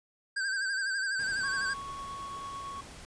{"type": "tone with vibrato", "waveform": "square", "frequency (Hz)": 1571, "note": "G6", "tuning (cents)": 3, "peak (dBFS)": -30, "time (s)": [0.36, 1.74], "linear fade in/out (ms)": 10, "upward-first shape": "sine", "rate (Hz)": 12, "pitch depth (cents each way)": 58}
{"type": "noise", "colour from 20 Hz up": "pink", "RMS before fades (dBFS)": -48, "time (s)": [1.19, 3.05], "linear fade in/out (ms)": 0}
{"type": "tone with tremolo", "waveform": "triangle", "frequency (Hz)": 1108.7, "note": "C#6", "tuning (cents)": 0, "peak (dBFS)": -35, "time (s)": [1.43, 2.81], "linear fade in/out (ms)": 5, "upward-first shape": "triangle", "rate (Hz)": 9, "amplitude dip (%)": 25}
{"effects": ["resampled to 22050 Hz"]}